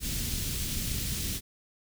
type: band-stop noise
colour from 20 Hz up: pink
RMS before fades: -32 dBFS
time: 0-1.41 s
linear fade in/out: 50 ms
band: 210 to 3400 Hz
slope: 12 dB/octave
effects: none